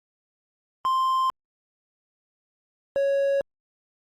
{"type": "tone pair in turn", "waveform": "triangle", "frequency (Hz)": [1046.5, 554.4], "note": ["C6", "C#5"], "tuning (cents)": [0, 0], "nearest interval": "major seventh", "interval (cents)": 1100, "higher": "first", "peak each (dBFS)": -18, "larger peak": "neither", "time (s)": [[0.85, 1.3], [2.96, 3.41]], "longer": "neither", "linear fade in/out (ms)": 0, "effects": ["Opus 32 kbps"]}